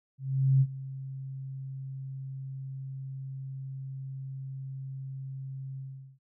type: tone with ADSR envelope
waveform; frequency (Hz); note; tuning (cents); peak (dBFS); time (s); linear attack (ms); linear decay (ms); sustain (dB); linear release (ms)
sine; 134.1; C3; +43; -18; 0.18-6.19; 430; 53; -18; 410
effects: none